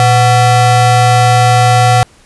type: ring-modulated tone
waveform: square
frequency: 310.9 Hz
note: D#4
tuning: 1 cent flat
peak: -3 dBFS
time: 0-2.03 s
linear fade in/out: 0 ms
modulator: 429 Hz
effects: pink hiss -45 dBFS RMS until 2.25 s + resampled to 24000 Hz